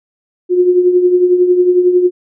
sine tone with tremolo, 359.6 Hz, F#4, 49 cents flat, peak -4 dBFS, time 0.49-2.11 s, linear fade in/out 50 ms, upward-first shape triangle, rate 11 Hz, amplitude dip 65%, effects none

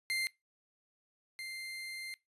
30% pulse tone pair in turn, 2093 / 2093 Hz, C7 / C7, 0 / 0 cents, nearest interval unison, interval 0 cents, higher neither, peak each -29 / -38 dBFS, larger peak first, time 0.1-0.27 / 1.39-2.14 s, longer second, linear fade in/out 0 ms, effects noise-tail reverb RT60 0.2 s tail -21 dB re dry + resampled to 32000 Hz

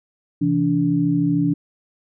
sine tone cluster, 132.2 / 165.6 / 288.6 Hz, C3 / E3 / D4, +18 / +8 / -30 cents, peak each -26 / -20 / -18 dBFS, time 0.41-1.54 s, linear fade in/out 10 ms, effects none

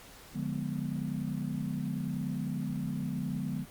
sine chord, D diminished seventh, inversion none, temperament equal with one note detuned, 146.83 / 177.36 / 207.7 / 246.9 Hz, D3 / F3 / Ab3 / Cb4, 0 / +27 / 0 / 0 cents, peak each -36 / -37 / -37 / -37 dBFS, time 0.33-3.66 s, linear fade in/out 50 ms, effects pink hiss -52 dBFS RMS until 3.7 s + Opus 48 kbps

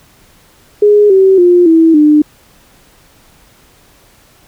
sine tone with pitch steps, 415.3 / 383 / 353.3 / 325.8 / 300.5 Hz, G#4 / G4 / F4 / E4 / D4, 0 / -40 / +20 / -20 / +40 cents, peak -3 dBFS, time 0.82-2.22 s, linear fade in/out 5 ms, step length 280 ms, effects pink hiss -46 dBFS RMS until 4.47 s

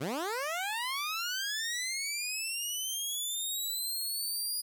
15% pulse linear sweep, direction up, 116.54 to 4903 Hz, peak -26 dBFS, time 0-4.62 s, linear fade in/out 20 ms, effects none

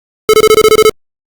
square tone bursts, 433.3 Hz, A4, 27 cents flat, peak -3 dBFS, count 9, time 0.29-0.895 s, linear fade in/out 0 ms, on 45 ms, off 25 ms, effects Opus 48 kbps

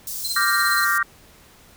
white high-pass noise, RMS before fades -30 dBFS, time 0.07-0.98 s, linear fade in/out 2 ms, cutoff 4800 Hz, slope 24 dB/octave
35% pulse tone with tremolo, 4115 Hz, C8, 30 cents flat, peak -21 dBFS, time 0.24-0.85 s, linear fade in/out 10 ms, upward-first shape sine, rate 17 Hz, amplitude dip 75%
sine chord, G minor seventh, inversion second, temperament equal, 1174.7 / 1396.9 / 1568 / 1864.7 Hz, D6 / F6 / G6 / Bb6, 0 / 0 / 0 / 0 cents, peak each -23 dBFS, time 0.36-1.03 s, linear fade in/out 5 ms
effects pink hiss -50 dBFS RMS until 1.76 s

